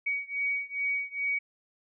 sine beating tone pair, 2254 / 2256.4 Hz, C#7 / C#7, +28 / +30 cents, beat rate 2.4 Hz, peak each -31 / -32 dBFS, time 0.06-1.39 s, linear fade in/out 10 ms, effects none

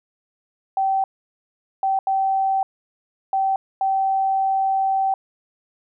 sine tone bursts at uneven times, 773 Hz, G5, 24 cents flat, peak -17 dBFS, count 5, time 0.77-1.04 / 1.83-1.99 / 2.07-2.63 / 3.33-3.56 / 3.81-5.14 s, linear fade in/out 2 ms, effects none

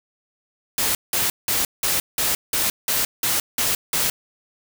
white noise bursts, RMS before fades -21 dBFS, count 10, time 0.78-4.1 s, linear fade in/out 2 ms, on 170 ms, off 180 ms, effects none

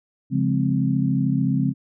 sine chord, Db major seventh, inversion none, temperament equal, 138.59 / 174.61 / 207.7 / 261.6 Hz, Db3 / F3 / Ab3 / C4, 0 / 0 / 0 / 0 cents, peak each -22 / -25 / -25 / -23 dBFS, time 0.3-1.74 s, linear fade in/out 50 ms, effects none

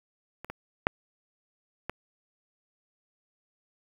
clicks, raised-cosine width 0.5 ms, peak -25 / -22 / -6 / -17 dBFS, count 4, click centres 0.446 / 0.5 / 0.869 / 1.896 s, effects 7-bit

